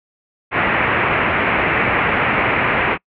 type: low-pass noise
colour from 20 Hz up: white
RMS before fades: -17 dBFS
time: 0.51-2.98 s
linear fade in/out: 50 ms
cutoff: 2500 Hz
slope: 48 dB/octave
effects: noise-tail reverb RT60 0.1 s tail -26 dB re dry + high-pass 60 Hz 12 dB/octave